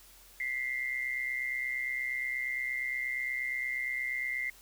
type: tone pair together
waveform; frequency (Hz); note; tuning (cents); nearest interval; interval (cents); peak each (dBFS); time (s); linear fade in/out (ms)
sine; 1975.5 / 2104; B6 / C7; 0 / +9; minor second; 109; -36 / -33; 0.4-4.5; 2
effects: added 44 Hz sine -61 dBFS peak until 4.61 s + white hiss -57 dBFS RMS until 4.61 s